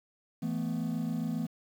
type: chord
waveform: triangle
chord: E suspended fourth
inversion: none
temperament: just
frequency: 164.81 / 219.8 / 247.2 Hz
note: E3 / A3 / B3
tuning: 0 / -2 / +2 cents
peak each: -32 dBFS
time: 0.42-1.47 s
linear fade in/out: 10 ms
effects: tanh soft clip ceiling -22 dBFS + 9-bit